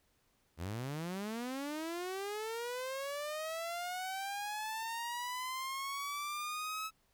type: linear sweep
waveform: sawtooth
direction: up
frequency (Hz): 77.4 to 1300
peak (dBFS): -34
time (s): 0.57-6.91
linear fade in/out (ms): 50
effects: pink hiss -74 dBFS RMS until 7.13 s